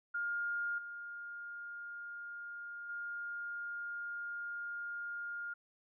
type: tone with level steps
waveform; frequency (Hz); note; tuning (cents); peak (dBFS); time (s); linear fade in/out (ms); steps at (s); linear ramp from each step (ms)
sine; 1413; F6; +20; -34 / -43 / -39; 0.14-5.54; 10; 0.78 / 2.89; 5
effects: none